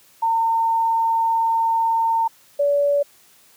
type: tone pair in turn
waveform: sine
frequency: 909 / 572.6 Hz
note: A#5 / D5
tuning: -44 / -44 cents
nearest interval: minor sixth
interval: 800 cents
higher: first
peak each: -16 / -15 dBFS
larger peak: second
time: 0.22-2.28 / 2.59-3.03 s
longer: first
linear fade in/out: 10 ms
effects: white hiss -53 dBFS RMS until 3.56 s + high-pass 80 Hz 12 dB/octave